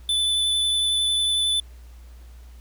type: tone with vibrato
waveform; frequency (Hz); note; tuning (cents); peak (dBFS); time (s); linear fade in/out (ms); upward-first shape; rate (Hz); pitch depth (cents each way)
square; 3500; A7; -10; -20; 0.09-1.6; 2; sine; 11; 12
effects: added 60 Hz sine -41 dBFS peak until 2.6 s + pink hiss -57 dBFS RMS until 2.6 s